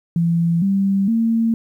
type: tone with pitch steps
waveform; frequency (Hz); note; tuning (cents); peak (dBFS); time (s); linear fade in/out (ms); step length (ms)
sine; 168.5 / 195.8 / 227.5; E3 / G3 / A#3; +38 / -2 / -42; -14; 0.16-1.54; 2; 460
effects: 9-bit